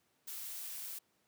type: noise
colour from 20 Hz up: blue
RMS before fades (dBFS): -44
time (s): 0.27-0.99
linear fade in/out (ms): 10
effects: pink hiss -75 dBFS RMS until 1.27 s + high-pass 150 Hz 12 dB/octave